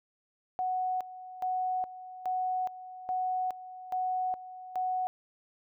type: tone with tremolo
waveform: sine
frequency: 740 Hz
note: F#5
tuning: in tune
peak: -28 dBFS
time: 0.59-5.07 s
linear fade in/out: 0 ms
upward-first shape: square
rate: 1.2 Hz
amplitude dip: 80%
effects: none